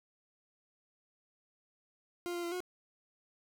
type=tone with pitch steps; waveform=40% pulse; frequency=349.8 / 347.4 / 342.6 / 361.9 Hz; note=F4 / F4 / F4 / F#4; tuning=+3 / -9 / -33 / -38 cents; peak=-35 dBFS; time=2.26-2.604 s; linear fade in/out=0 ms; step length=86 ms; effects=11-bit